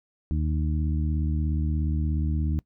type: harmonic tone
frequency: 76.9 Hz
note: D#2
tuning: 20 cents flat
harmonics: 1 / 2 / 3 / 4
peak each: -24 / -30 / -34 / -36 dBFS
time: 0.31-2.59 s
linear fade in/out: 0 ms
effects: noise-tail reverb RT60 0.1 s tail -22 dB re dry